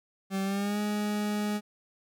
40% pulse tone with pitch glide, 193.5 to 208.6 Hz, G3 to G#3, -22 to +8 cents, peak -27 dBFS, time 0.3-1.61 s, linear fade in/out 50 ms, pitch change +130 cents, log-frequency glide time 0.43-0.79 s, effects none

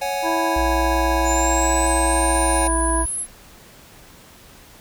square chord, C# suspended fourth, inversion none, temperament just, 554.4 / 739.2 / 831.5 Hz, C#5 / F#5 / G#5, 0 / -2 / +2 cents, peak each -27 dBFS, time 0.01-2.68 s, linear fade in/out 10 ms
harmonic tone, 329.6 Hz, E4, in tune, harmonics 1 / 2 / 3 / 5, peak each -24 / -27 / -23 / -31 dBFS, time 0.22-3.06 s, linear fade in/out 50 ms
sine tone, 58.27 Hz, A#1, in tune, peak -21 dBFS, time 0.56-3.06 s, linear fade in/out 5 ms
sine exponential sweep, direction up, 7040 to 11000 Hz, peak -23 dBFS, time 1.24-3.27 s, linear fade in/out 50 ms
effects pink hiss -46 dBFS RMS until 4.8 s

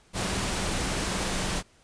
sine tone in noise, 188.4 Hz, F#3, 32 cents sharp, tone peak -37 dBFS, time 0.13-1.63 s, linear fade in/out 50 ms, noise pink, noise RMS -29 dBFS, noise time 0.13-1.63 s, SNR -11 dB, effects pink hiss -60 dBFS RMS until 1.83 s + resampled to 22050 Hz

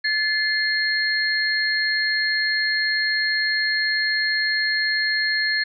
sine tone cluster, 1732 / 2089 / 4254 Hz, A6 / C7 / C8, -28 / -3 / +28 cents, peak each -21 / -28 / -24 dBFS, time 0.04-5.64 s, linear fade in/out 10 ms, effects none

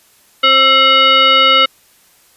sine tone with frequency modulation, 2134 Hz, C7, 34 cents sharp, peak -6 dBFS, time 0.43-1.66 s, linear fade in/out 10 ms, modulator 801 Hz, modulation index 1.7, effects white hiss -50 dBFS RMS until 2.36 s + resampled to 32000 Hz

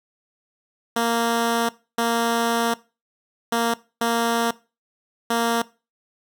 10% pulse tone bursts at uneven times, 232.2 Hz, A#3, 7 cents flat, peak -11 dBFS, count 5, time 0.96-1.69 / 1.98-2.74 / 3.52-3.74 / 4.01-4.51 / 5.3-5.62 s, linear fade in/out 5 ms, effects noise-tail reverb RT60 0.3 s tail -20 dB re dry

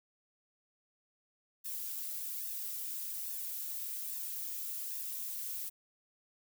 violet noise with flanger, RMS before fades -40 dBFS, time 1.64-5.7 s, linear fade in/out 20 ms, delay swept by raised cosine 1.1 to 3.3 ms, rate 1.2 Hz, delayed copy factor +0.6, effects none

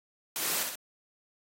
white noise with echo, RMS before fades -32 dBFS, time 0.36-0.63 s, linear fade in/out 0 ms, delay 62 ms, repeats 2, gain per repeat -4 dB, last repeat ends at 0.754 s, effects high-pass 200 Hz 12 dB/octave + AAC 48 kbps

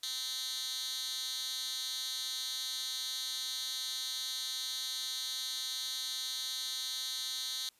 10% pulse tone with high-pass filter, 257.4 Hz, C4, 28 cents flat, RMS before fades -38 dBFS, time 0.03-7.69 s, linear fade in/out 2 ms, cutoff 4000 Hz, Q 2.8, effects white hiss -68 dBFS RMS until 7.79 s + resampled to 32000 Hz

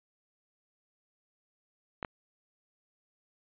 clicks, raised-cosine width 0.5 ms, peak -20 dBFS, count 2, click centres 2.028 / 2.048 s, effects resampled to 8000 Hz

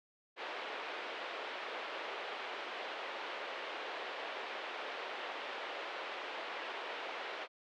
pink band-pass noise, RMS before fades -43 dBFS, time 0.36-7.48 s, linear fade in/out 50 ms, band 430 to 3400 Hz, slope 24 dB/octave, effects none

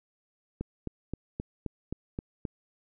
click train, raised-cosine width 3 ms, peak -20 dBFS, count 8, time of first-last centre 0.61-2.452 s, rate 3.8 Hz, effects none

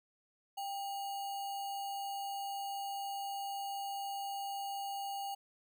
sine tone with sample-and-hold, 793 Hz, G5, 20 cents sharp, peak -37 dBFS, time 0.57-5.35 s, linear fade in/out 10 ms, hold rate 3675 Hz, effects none

